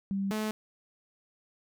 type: tone pair in turn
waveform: sine / sawtooth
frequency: 196 / 215.4 Hz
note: G3 / A3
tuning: 0 / -37 cents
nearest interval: major second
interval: 163 cents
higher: second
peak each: -28 / -26 dBFS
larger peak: second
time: 0.11-0.31 / 0.31-0.51 s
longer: neither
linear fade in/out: 0 ms
effects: none